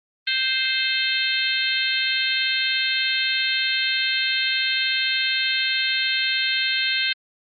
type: harmonic tone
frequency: 523.3 Hz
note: C5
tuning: in tune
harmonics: 3 / 4 / 5 / 6 / 7 / 8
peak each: -27 / -27 / -27 / -27 / -27 / -27 dBFS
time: 0.27-7.13 s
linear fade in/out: 5 ms
effects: Opus 24 kbps